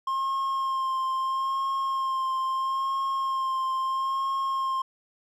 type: tone with vibrato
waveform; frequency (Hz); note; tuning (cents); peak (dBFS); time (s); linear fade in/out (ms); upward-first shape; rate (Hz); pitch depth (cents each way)
triangle; 1065; C6; +30; -23; 0.07-4.82; 5; sine; 0.76; 21
effects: none